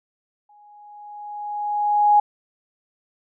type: tone with exponential growth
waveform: sine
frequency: 830.6 Hz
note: G#5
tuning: in tune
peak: -10 dBFS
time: 0.49-2.2 s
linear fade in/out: 5 ms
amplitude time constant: 370 ms
effects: none